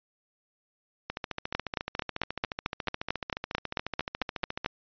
two click trains, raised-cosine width 0.3 ms, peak -16 / -11 dBFS, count 51 / 15, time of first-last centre 1.1-4.646 / 1.55-4.661 s, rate 14.1 / 4.5 Hz, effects resampled to 11025 Hz

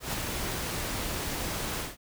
pink noise with ADSR envelope, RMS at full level -30 dBFS, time 0-1.97 s, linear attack 130 ms, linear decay 19 ms, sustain -3 dB, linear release 170 ms, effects none

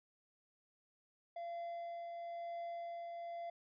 triangle tone with tremolo, 684 Hz, F5, 36 cents flat, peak -39 dBFS, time 1.36-3.5 s, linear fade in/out 5 ms, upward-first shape triangle, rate 1 Hz, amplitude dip 30%, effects resampled to 11025 Hz

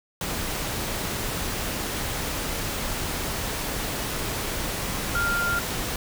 sine tone in noise, 1396.9 Hz, F6, in tune, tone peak -23 dBFS, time 5.15-5.59 s, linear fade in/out 2 ms, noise pink, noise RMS -29 dBFS, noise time 0.21-5.96 s, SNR +3 dB, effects none

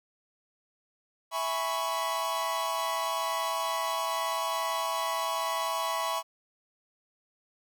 45% pulse chord, C# minor seventh, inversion first, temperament equal, 659.3 / 830.6 / 987.8 / 1108.7 Hz, E5 / G#5 / B5 / C#6, 0 / 0 / 0 / 0 cents, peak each -35 / -38 / -33 / -33 dBFS, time 1.31-6.23 s, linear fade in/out 50 ms, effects none

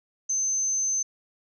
sine tone, 6200 Hz, G8, 20 cents flat, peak -23 dBFS, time 0.29-1.03 s, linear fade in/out 10 ms, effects none

